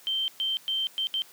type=tone bursts at uneven times; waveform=sine; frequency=3126 Hz; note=G7; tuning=6 cents flat; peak=-25 dBFS; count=5; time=0.07-0.28 / 0.4-0.57 / 0.68-0.87 / 0.98-1.07 / 1.14-1.22 s; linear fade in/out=0 ms; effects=white hiss -53 dBFS RMS until 1.32 s + high-pass 150 Hz 12 dB/octave